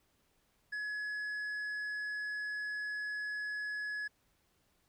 sine tone with tanh clipping, 1692 Hz, G#6, 32 cents sharp, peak -37 dBFS, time 0.72-4.08 s, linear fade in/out 10 ms, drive 5 dB, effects pink hiss -74 dBFS RMS until 4.88 s

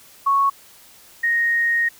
sine tone pair in turn, 1107 / 1865.4 Hz, C#6 / A#6, -3 / +1 cents, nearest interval major sixth, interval 904 cents, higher second, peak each -14 / -16 dBFS, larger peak first, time 0.26-0.5 / 1.23-1.89 s, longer second, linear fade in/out 10 ms, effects white hiss -48 dBFS RMS until 1.99 s

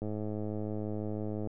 click train, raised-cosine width 2 ms, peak -24 dBFS, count 155, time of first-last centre 0.02-1.473 s, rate 106 Hz, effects none

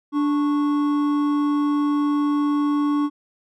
triangle tone pair together, 292.5 / 1104.3 Hz, D4 / C#6, -7 / -7 cents, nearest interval octave + major seventh, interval 2300 cents, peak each -16 / -27 dBFS, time 0.12-3.1 s, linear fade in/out 50 ms, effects none

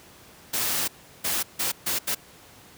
white noise bursts at uneven times, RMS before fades -26 dBFS, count 5, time 0.53-0.88 / 1.24-1.43 / 1.59-1.72 / 1.86-1.99 / 2.07-2.15 s, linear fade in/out 10 ms, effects pink hiss -50 dBFS RMS until 2.77 s + high-pass 80 Hz 12 dB/octave

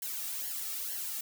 blue noise with flanger, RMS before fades -37 dBFS, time 0.02-1.21 s, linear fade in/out 5 ms, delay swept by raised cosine 0.81 to 2.01 ms, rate 2.2 Hz, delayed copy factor -0.8, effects none

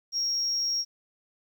sine tone with amplitude modulation, 5588 Hz, F8, in tune, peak -22 dBFS, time 0.12-0.85 s, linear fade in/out 50 ms, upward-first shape sine, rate 250 Hz, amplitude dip 35%, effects tanh soft clip ceiling -22 dBFS + 10-bit

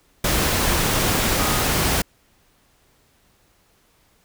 sine tone in noise, 1244.5 Hz, D#6, in tune, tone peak -29 dBFS, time 1.38-1.61 s, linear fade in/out 5 ms, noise pink, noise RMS -20 dBFS, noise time 0.24-2.02 s, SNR -12 dB, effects pink hiss -60 dBFS RMS until 4.24 s

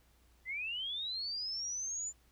sine linear sweep, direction up, 1975.5 to 7130 Hz, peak -36 dBFS, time 0.45-2.13 s, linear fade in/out 50 ms, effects added 60 Hz sine -66 dBFS peak until 2.31 s + pink hiss -70 dBFS RMS until 2.31 s

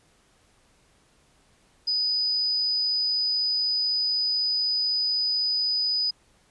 sine tone, 4978 Hz, D#8, in tune, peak -22 dBFS, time 1.87-6.11 s, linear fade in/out 10 ms, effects pink hiss -62 dBFS RMS until 6.5 s + resampled to 24000 Hz

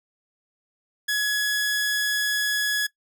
sawtooth tone, 1685 Hz, G#6, 25 cents sharp, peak -18 dBFS, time 1.08-2.87 s, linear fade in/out 10 ms, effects noise-tail reverb RT60 0.1 s tail -21 dB re dry

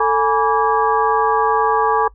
sine tone cluster, 444.5 / 835 / 975 / 1153 / 1640 Hz, A4 / G#5 / B5 / D6 / G#6, +18 / +9 / -23 / -32 / -22 cents, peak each -18 / -18 / -20 / -18 / -27 dBFS, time 0-2.08 s, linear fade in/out 5 ms, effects noise-tail reverb RT60 0.1 s tail -23 dB re dry + added 50 Hz sine -42 dBFS peak until 2.14 s

